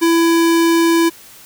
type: tone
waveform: square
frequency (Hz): 333.3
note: E4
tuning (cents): +19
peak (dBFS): -11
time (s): 0.01-1.1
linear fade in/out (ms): 20
effects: white hiss -41 dBFS RMS until 1.45 s